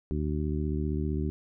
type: harmonic tone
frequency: 75.4 Hz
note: D2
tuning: 46 cents sharp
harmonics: 1 / 2 / 3 / 4 / 5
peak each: -30 / -33 / -35 / -36 / -37 dBFS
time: 0.11-1.3 s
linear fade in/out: 0 ms
effects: none